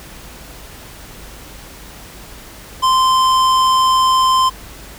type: tone with hard clipping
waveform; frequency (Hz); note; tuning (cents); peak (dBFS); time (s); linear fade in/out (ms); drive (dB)
sine; 1039; C6; -12; -12; 2.82-4.5; 20; 14
effects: added 50 Hz sine -41 dBFS peak until 4.98 s + pink hiss -37 dBFS RMS until 4.98 s